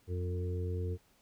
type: harmonic tone with a mistuned harmonic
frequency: 90 Hz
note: F#2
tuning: 47 cents flat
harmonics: 1 / 2 / 3 / 4 / 5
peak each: -33 / -47 / -49 / -45 / -42 dBFS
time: 0.07-0.98 s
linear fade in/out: 50 ms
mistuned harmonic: 2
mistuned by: +15 cents
effects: pink hiss -68 dBFS RMS until 1.21 s